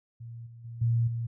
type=tone with level steps; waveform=sine; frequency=116.54 Hz; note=A#2; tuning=in tune; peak=-39 / -45 / -38 / -22 / -29 dBFS; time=0.2-1.27 s; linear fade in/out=10 ms; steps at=0.46 / 0.64 / 0.81 / 1.07 s; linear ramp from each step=10 ms; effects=none